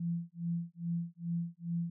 sine tone with tremolo, 170 Hz, F3, 46 cents flat, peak -30 dBFS, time 0-1.9 s, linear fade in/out 5 ms, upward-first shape sine, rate 2.4 Hz, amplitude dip 100%, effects none

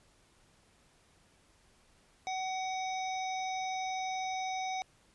harmonic tone, 752 Hz, F#5, 28 cents sharp, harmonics 1 / 3 / 5 / 7 / 8, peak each -34 / -42 / -46 / -51 / -48 dBFS, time 2.27-4.82 s, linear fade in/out 0 ms, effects pink hiss -66 dBFS RMS until 5.14 s + resampled to 24000 Hz

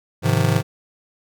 square chord, F minor seventh, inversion first, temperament just, 104.77 / 130.96 / 157.15 / 174.61 Hz, Ab2 / C3 / Eb3 / F3, +16 / +2 / +18 / 0 cents, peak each -21 / -21 / -22 / -26 dBFS, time 0.22-0.63 s, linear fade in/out 50 ms, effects none

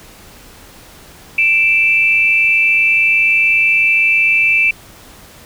sine tone pair together, 2349 / 2644 Hz, D7 / E7, 0 / +5 cents, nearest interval major second, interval 205 cents, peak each -12 dBFS, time 1.38-4.71 s, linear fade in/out 5 ms, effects pink hiss -40 dBFS RMS until 5.45 s

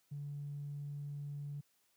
triangle tone with tanh clipping, 144 Hz, D3, 34 cents flat, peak -40 dBFS, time 0.11-1.61 s, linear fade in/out 10 ms, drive 4 dB, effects white hiss -75 dBFS RMS until 1.96 s + high-pass 80 Hz 12 dB/octave

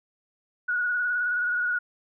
sine tone with vibrato, 1457 Hz, F#6, 27 cents flat, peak -23 dBFS, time 0.68-1.79 s, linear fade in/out 10 ms, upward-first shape square, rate 19 Hz, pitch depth 26 cents each way, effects none

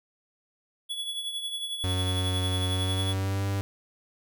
square tone with tremolo, 3388 Hz, G#7, 34 cents sharp, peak -29 dBFS, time 0.89-3.14 s, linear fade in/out 20 ms, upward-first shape triangle, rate 11 Hz, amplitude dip 60%
45% pulse tone with pitch glide, 92 to 98.6 Hz, F#2 to G2, -9 to +11 cents, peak -26 dBFS, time 1.84-3.61 s, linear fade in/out 0 ms, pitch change +120 cents, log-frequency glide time 2.69-3.46 s
effects none

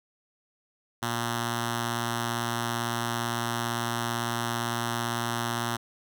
5% pulse tone with notch filter, 117.8 Hz, A#2, 19 cents sharp, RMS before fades -30 dBFS, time 1.02-5.77 s, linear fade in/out 10 ms, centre 500 Hz, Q 1.2, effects none

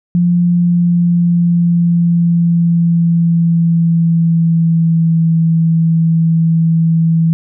sine tone with pitch glide, 174.61 to 163.86 Hz, F3 to E3, 0 to -10 cents, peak -8 dBFS, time 0.15-7.33 s, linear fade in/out 0 ms, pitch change -110 cents, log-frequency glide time 0.44-5.27 s, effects none

